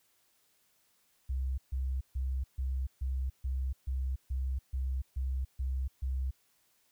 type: tone bursts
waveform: sine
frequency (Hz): 65.41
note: C2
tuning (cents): 0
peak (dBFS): -30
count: 12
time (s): 1.29-6.31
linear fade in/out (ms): 10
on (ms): 290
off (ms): 140
effects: white hiss -71 dBFS RMS until 6.91 s